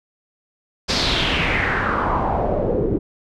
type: noise with low-pass filter sweep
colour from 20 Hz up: pink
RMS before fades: -20 dBFS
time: 0.88-2.99 s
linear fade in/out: 20 ms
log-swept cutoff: 5100 to 350 Hz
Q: 3.7
effects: none